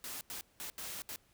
white noise bursts at uneven times, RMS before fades -43 dBFS, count 5, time 0.04-0.21 / 0.3-0.41 / 0.6-0.7 / 0.78-1.02 / 1.09-1.16 s, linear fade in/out 0 ms, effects pink hiss -69 dBFS RMS until 1.33 s

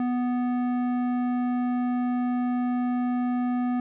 sine tone with tanh clipping, 246.9 Hz, B3, in tune, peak -25 dBFS, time 0-3.8 s, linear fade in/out 2 ms, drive 13 dB, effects none

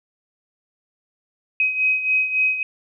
sine beating tone pair, 2527 / 2530.6 Hz, D#7 / D#7, +26 / +29 cents, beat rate 3.6 Hz, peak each -18 / -24 dBFS, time 1.6-2.63 s, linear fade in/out 2 ms, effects none

